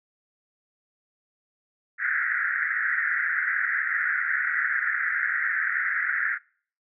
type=band-pass noise; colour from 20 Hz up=white; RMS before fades=-26 dBFS; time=1.98-6.39 s; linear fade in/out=50 ms; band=1400 to 2000 Hz; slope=96 dB/octave; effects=noise-tail reverb RT60 0.5 s tail -25 dB re dry